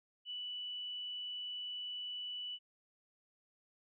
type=tone; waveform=sine; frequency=2965 Hz; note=F#7; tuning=3 cents sharp; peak=-40 dBFS; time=0.25-2.59 s; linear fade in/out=50 ms; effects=none